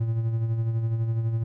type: tone with tremolo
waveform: triangle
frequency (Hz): 113.7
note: A#2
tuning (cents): -43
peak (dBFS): -19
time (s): 0-1.44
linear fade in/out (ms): 10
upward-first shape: sine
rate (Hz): 12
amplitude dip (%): 45
effects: none